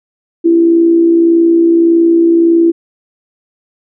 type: tone with amplitude modulation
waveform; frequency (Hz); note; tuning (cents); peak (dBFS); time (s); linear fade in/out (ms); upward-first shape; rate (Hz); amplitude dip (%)
sine; 335.1; E4; +29; -3; 0.44-2.72; 20; sine; 61.7; 40
effects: none